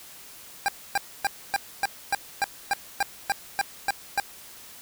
25% pulse tone bursts, 799 Hz, G5, 33 cents sharp, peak -17 dBFS, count 13, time 0.66-4.199 s, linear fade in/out 0 ms, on 23 ms, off 270 ms, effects white hiss -46 dBFS RMS until 4.81 s

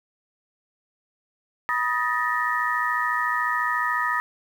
sine tone cluster, 973 / 1252 / 1774 / 1888 Hz, B5 / D#6 / A6 / A#6, -26 / +10 / +14 / +22 cents, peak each -28 / -25 / -28 / -28 dBFS, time 1.69-4.2 s, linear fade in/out 0 ms, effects 8-bit

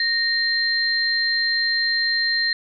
sine tone pair together, 1852 / 4158 Hz, A#6 / C8, -12 / -12 cents, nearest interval octave + major second, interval 1400 cents, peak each -21 dBFS, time 0-2.53 s, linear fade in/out 2 ms, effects none

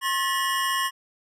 square tone cluster, 1071 / 1753 / 1925 / 2895 Hz, C6 / A6 / B6 / F#7, +40 / -7 / -45 / -38 cents, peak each -26 / -31 / -32 / -31 dBFS, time 0.01-0.91 s, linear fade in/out 50 ms, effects resampled to 32000 Hz

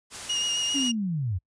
white noise, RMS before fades -37 dBFS, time 0.1-0.92 s, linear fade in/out 50 ms
30% pulse tone with vibrato, 2861 Hz, F7, 41 cents sharp, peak -22 dBFS, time 0.29-0.92 s, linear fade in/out 10 ms, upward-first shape sine, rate 7.5 Hz, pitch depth 21 cents each way
sine linear sweep, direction down, 288.4 to 82.41 Hz, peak -25 dBFS, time 0.74-1.39 s, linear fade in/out 20 ms
effects noise-tail reverb RT60 0.1 s tail -26 dB re dry + resampled to 22050 Hz

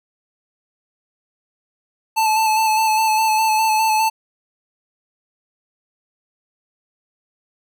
square tone with vibrato, 875 Hz, A5, 10 cents flat, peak -15 dBFS, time 2.16-4.1 s, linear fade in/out 20 ms, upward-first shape square, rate 4.9 Hz, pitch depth 20 cents each way, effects none

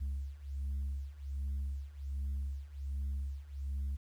sine beating tone pair, 68.2 / 69.5 Hz, C#2 / C#2, -28 / +5 cents, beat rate 1.3 Hz, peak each -38 / -36 dBFS, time 0-3.97 s, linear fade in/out 20 ms, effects tanh soft clip ceiling -32 dBFS + 11-bit

